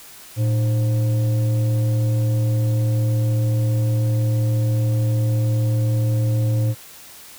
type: tone with frequency modulation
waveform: sine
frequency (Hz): 113.3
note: A#2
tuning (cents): -49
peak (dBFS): -15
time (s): 0.36-6.75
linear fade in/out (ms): 50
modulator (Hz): 414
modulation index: 0.33
effects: tanh soft clip ceiling -11 dBFS + white hiss -42 dBFS RMS until 7.38 s